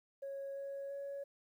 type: tone with pitch steps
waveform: sine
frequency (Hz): 551 / 554 / 559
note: C#5 / C#5 / C#5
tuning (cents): -11 / -1 / +14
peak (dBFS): -39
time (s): 0.22-1.24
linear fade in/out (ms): 10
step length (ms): 340
effects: tanh soft clip ceiling -38 dBFS + 12-bit